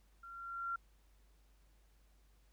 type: tone with level ramp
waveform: sine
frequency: 1375 Hz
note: F6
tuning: 27 cents flat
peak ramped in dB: -50 to -35 dBFS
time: 0.23-0.76 s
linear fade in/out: 5 ms
effects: added 50 Hz sine -65 dBFS peak until 2.52 s + pink hiss -75 dBFS RMS until 2.52 s